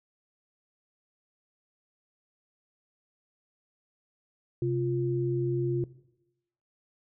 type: tone pair together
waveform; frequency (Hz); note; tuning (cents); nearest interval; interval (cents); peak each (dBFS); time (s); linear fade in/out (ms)
sine; 130.81 / 349.2; C3 / F4; 0 / 0; octave + perfect fourth; 1700; -28; 4.62-5.84; 2
effects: noise-tail reverb RT60 0.9 s tail -19 dB re dry